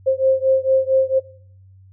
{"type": "beating tone pair", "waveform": "sine", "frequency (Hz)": [527, 531.4], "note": ["C5", "C5"], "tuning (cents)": [12, 27], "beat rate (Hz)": 4.4, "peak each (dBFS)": -17, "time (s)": [0.06, 1.2], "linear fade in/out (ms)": 20, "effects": ["noise-tail reverb RT60 0.6 s tail -20 dB re dry", "added 95 Hz sine -44 dBFS peak until 1.92 s"]}